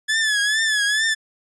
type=tone with vibrato; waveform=sawtooth; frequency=1717 Hz; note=A6; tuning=43 cents flat; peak=-14 dBFS; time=0.08-1.15 s; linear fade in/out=20 ms; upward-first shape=triangle; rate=2.3 Hz; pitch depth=93 cents each way; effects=resampled to 22050 Hz